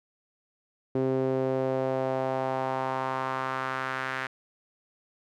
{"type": "tone with band-pass filter sweep", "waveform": "sawtooth", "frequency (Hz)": 131.6, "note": "C3", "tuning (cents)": 10, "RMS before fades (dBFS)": -29, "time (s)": [0.95, 4.27], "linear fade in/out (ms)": 5, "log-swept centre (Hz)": [370, 1700], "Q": 2.2, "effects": []}